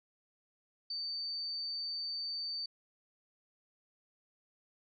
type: tone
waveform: sine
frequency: 4581 Hz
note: D8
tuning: 44 cents flat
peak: -36 dBFS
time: 0.9-2.66 s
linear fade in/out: 5 ms
effects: none